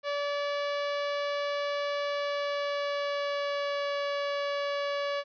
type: tone with pitch glide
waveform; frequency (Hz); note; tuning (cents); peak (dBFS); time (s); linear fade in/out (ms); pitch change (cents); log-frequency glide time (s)
sawtooth; 575 to 569.7; D5 to C#5; -37 to +47; -25; 0.03-5.24; 50; -16; 2.03-3.93
effects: resampled to 11025 Hz + 11-bit

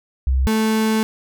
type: tone pair in turn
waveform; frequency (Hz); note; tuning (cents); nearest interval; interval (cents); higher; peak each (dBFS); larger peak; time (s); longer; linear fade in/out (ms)
sine / 35% pulse; 65.41 / 219.3; C2 / A3; 0 / -6; octave + major sixth; 2094; second; -14; neither; 0.27-0.47 / 0.47-1.03; second; 0
effects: none

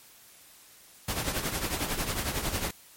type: noise with tremolo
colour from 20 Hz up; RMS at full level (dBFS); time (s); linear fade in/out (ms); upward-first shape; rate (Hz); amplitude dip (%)
pink; -28; 1.08-2.71; 5; triangle; 11; 70
effects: white hiss -54 dBFS RMS until 2.96 s + MP3 64 kbps

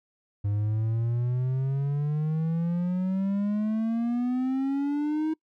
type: exponential sweep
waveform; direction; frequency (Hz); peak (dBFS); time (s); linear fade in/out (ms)
triangle; up; 100.9 to 317.8; -22; 0.44-5.34; 10
effects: noise-tail reverb RT60 0.1 s tail -24 dB re dry

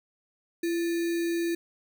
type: tone with sample-and-hold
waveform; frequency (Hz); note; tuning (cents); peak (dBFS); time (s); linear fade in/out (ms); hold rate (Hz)
sine; 337.9; E4; +43; -25; 0.63-1.55; 5; 2100
effects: none

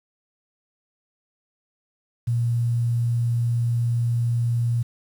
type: tone with quantisation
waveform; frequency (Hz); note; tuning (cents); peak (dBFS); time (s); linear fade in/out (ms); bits
sine; 118.3; A#2; +26; -19; 2.27-4.83; 10; 8
effects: none

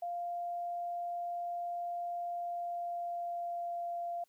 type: tone with pitch glide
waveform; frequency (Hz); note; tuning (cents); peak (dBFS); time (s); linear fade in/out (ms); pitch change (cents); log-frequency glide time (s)
sine; 697 to 691.8; F5 to F5; -4 to -17; -35; 0.02-4.24; 5; -13; 2.29-3.88
effects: white hiss -75 dBFS RMS until 4.28 s

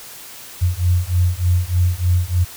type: beating tone pair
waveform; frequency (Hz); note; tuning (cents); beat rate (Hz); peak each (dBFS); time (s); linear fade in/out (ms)
sine; 87.3 / 90.6; F2 / F#2; 0 / -36; 3.3; -17; 0.61-2.45; 20
effects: white hiss -37 dBFS RMS until 2.56 s

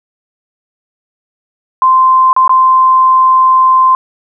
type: tone with dropouts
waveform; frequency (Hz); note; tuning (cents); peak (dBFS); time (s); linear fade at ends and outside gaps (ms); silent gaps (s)
sine; 1040; C6; -11; -4; 1.82-3.95; 1; 2.33-2.364 / 2.478-2.494
effects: none

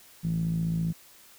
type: tone with low-pass filter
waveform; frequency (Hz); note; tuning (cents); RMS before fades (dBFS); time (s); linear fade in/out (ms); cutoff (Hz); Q
5% pulse; 55.1; A1; +3; -28; 0.23-0.93; 20; 170; 8.6
effects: white hiss -54 dBFS RMS until 1.38 s

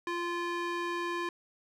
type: tone with band-pass filter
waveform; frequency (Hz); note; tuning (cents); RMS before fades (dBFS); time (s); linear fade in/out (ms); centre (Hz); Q
square; 346.3; F4; -15; -34; 0.07-1.29; 2; 1400; 0.78
effects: none

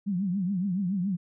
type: tone with vibrato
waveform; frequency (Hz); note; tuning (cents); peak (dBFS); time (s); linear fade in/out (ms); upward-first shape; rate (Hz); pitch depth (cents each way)
sine; 188.7; F#3; +34; -25; 0.06-1.17; 20; triangle; 7.1; 180
effects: none

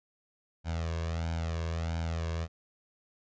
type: tone with flanger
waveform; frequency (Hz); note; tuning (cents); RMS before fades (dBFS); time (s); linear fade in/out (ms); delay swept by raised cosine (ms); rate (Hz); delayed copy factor
sawtooth; 82.5; E2; +2; -33; 0.64-2.48; 50; 1.3 to 1.84; 1.5; +0.75
effects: resampled to 16000 Hz

